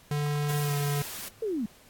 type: tone with pitch glide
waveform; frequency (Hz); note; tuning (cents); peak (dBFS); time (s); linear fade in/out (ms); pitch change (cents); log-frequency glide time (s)
square; 146.83 to 143.97; D3 to D3; 0 to -34; -27; 0.11-1.02; 2; -34; 0.62-0.73
type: high-pass noise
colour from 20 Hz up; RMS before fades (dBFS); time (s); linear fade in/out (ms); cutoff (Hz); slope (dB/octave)
white; -39; 0.48-1.29; 10; 110; 24
type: linear sweep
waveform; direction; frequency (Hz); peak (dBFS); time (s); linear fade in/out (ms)
sine; down; 466.2 to 197.6; -27; 1.42-1.66; 5
effects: pink hiss -56 dBFS RMS until 1.89 s + AAC 64 kbps